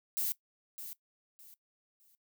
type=noise with echo; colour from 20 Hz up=violet; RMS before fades=-33 dBFS; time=0.17-0.32 s; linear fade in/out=0 ms; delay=610 ms; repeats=3; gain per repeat=-11 dB; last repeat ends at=2.15 s; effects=noise-tail reverb RT60 0.1 s tail -18 dB re dry